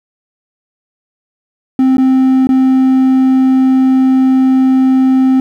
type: tone with dropouts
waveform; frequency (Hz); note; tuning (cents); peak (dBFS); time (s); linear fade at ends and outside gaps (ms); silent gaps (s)
triangle; 261.6; C4; 0; -4; 1.79-5.4; 2; 1.97-1.981 / 2.471-2.49
effects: 7-bit